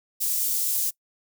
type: high-pass noise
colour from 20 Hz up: white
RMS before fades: -25 dBFS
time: 0.2-0.91 s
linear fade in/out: 20 ms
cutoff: 7200 Hz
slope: 12 dB/octave
effects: noise-tail reverb RT60 0.1 s tail -23 dB re dry